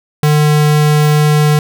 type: tone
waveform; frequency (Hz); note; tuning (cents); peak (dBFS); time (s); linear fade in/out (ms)
square; 150.2; D3; +39; -8; 0.23-1.59; 2
effects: none